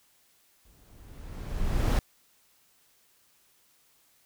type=noise with exponential growth; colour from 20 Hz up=brown; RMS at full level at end=-20 dBFS; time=0.65-1.99 s; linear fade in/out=1 ms; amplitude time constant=290 ms; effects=white hiss -65 dBFS RMS until 4.25 s